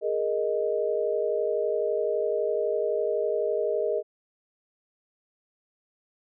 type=chord; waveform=sine; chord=Ab suspended second; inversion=none; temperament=just; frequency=415.3 / 467.2 / 623 Hz; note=Ab4 / Bb4 / Eb5; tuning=0 / +4 / +2 cents; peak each=-28 dBFS; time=0.01-4.03 s; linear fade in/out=50 ms; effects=none